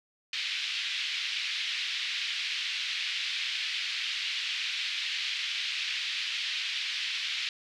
pink band-pass noise, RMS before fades -33 dBFS, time 0.33-7.49 s, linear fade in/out 2 ms, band 2300 to 4200 Hz, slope 24 dB/octave, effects none

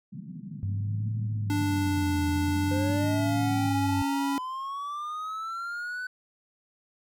white band-pass noise, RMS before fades -40 dBFS, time 0.12-3.71 s, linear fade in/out 10 ms, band 130 to 220 Hz, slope 48 dB/octave
sine tone with vibrato, 97.3 Hz, G2, 12 cents flat, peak -27 dBFS, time 0.63-4.02 s, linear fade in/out 0 ms, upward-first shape triangle, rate 0.45 Hz, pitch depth 230 cents each way
square tone with pitch glide, 293.7 to 277.9 Hz, D4 to C#4, 0 to +4 cents, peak -27 dBFS, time 1.5-4.38 s, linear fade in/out 0 ms, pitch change -96 cents, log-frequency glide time 2.96-3.52 s
triangle linear sweep, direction up, 507 to 1508 Hz, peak -30 dBFS, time 2.71-6.07 s, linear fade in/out 5 ms
effects none

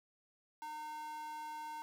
square tone with high-pass filter, 305.3 Hz, D#4, 33 cents flat, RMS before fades -45 dBFS, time 0.62-1.82 s, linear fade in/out 0 ms, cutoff 840 Hz, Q 5.4, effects none

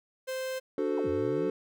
45% pulse tone, 521 Hz, C5, 7 cents flat, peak -32 dBFS, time 0.27-0.6 s, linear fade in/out 20 ms
triangle chord, D dominant seventh, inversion none, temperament equal with one note detuned, 293.7 / 370 / 440 / 518.4 Hz, D4 / F#4 / A4 / C5, 0 / 0 / 0 / -16 cents, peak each -31 / -30 / -29 / -34 dBFS, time 0.78-1.5 s, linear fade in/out 2 ms
sine exponential two-way sweep, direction down then up, 1163 to 84 to 197.3 Hz, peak -37 dBFS, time 0.97-1.5 s, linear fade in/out 10 ms, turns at 1.09 s
effects none

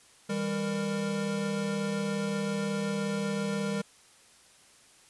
square tone cluster, 163 / 199.7 / 463.4 Hz, E3 / G3 / A#4, -19 / +32 / -10 cents, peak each -39 / -31 / -36 dBFS, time 0.29-3.82 s, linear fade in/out 10 ms, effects white hiss -58 dBFS RMS until 5.09 s + resampled to 24000 Hz

